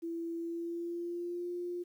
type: tone with pitch glide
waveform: sine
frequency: 334.4 to 352 Hz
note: E4 to F4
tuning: +25 to +14 cents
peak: -35 dBFS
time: 0.02-1.84 s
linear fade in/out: 20 ms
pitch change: +89 cents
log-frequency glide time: 0.36-1.49 s
effects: 11-bit